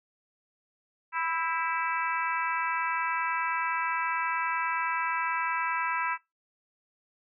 harmonic tone with a mistuned harmonic, 329.6 Hz, E4, in tune, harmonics 3 / 4 / 5 / 6 / 7 / 8, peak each -31 / -33 / -35 / -37 / -38 / -39 dBFS, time 1.12-6.18 s, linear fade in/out 50 ms, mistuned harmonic 5, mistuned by -37 cents, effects noise-tail reverb RT60 0.2 s tail -21 dB re dry

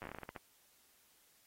slowing click train, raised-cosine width 0.5 ms, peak -30 dBFS, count 12, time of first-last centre 0.02-0.362 s, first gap 9 ms, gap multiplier 1.23, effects white hiss -69 dBFS RMS until 1.46 s + AAC 48 kbps

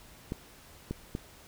clicks, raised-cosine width 3 ms, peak -20 dBFS, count 3, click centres 0.321 / 0.91 / 1.151 s, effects pink hiss -54 dBFS RMS until 1.47 s

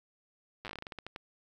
slowing click train, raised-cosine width 0.3 ms, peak -25 dBFS, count 15, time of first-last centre 0.65-1.161 s, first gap 8 ms, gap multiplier 1.21, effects 10-bit

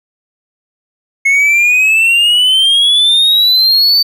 triangle exponential sweep, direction up, 2174 to 4591 Hz, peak -5 dBFS, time 1.25-4.03 s, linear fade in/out 10 ms, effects none

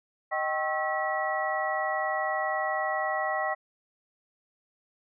sine tone cluster, 622 / 774 / 1086 / 1310 / 1934 Hz, D#5 / G5 / C#6 / E6 / B6, -1 / -22 / -36 / -11 / -37 cents, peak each -32 / -31 / -34 / -37 / -32 dBFS, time 0.31-3.55 s, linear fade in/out 20 ms, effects none

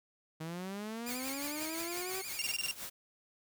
sawtooth linear sweep, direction up, 155.8 to 384.6 Hz, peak -35 dBFS, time 0.4-2.22 s, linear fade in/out 10 ms
10% pulse tone with vibrato, 2300 Hz, D7, 37 cents flat, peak -33 dBFS, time 1.06-2.56 s, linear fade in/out 5 ms, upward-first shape sine, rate 11 Hz, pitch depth 120 cents each way
white noise with tremolo, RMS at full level -41 dBFS, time 1.07-2.9 s, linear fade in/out 10 ms, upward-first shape triangle, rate 5.8 Hz, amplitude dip 80%
20% pulse tone bursts, 2774 Hz, F7, 12 cents flat, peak -28 dBFS, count 7, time 2.39-2.711 s, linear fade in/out 0 ms, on 27 ms, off 22 ms
effects none

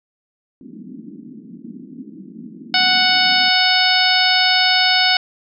white band-pass noise, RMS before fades -36 dBFS, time 0.61-3.49 s, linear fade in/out 2 ms, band 180 to 300 Hz, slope 48 dB/octave
harmonic tone, 740 Hz, F#5, in tune, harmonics 1 / 2 / 3 / 4 / 5 / 6 / 7, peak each -20 / -20 / -20 / -20 / -20 / -20 / -20 dBFS, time 2.74-5.17 s, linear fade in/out 2 ms
effects none

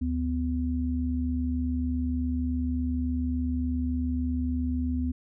sine tone pair together, 74.7 / 251.3 Hz, D2 / B3, +30 / +30 cents, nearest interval octave + major sixth, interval 2100 cents, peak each -28 dBFS, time 0.01-5.12 s, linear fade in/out 10 ms, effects none

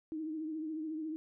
sine tone with vibrato, 313.6 Hz, D#4, 14 cents sharp, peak -36 dBFS, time 0.12-1.16 s, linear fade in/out 0 ms, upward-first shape triangle, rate 14 Hz, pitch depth 64 cents each way, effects none

